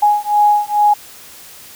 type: beating tone pair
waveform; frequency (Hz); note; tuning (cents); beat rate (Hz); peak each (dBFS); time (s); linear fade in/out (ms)
sine; 830.6 / 832.9; G#5 / G#5; 0 / +5; 2.3; -13; 0.02-0.94; 10
effects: white hiss -38 dBFS RMS until 1.75 s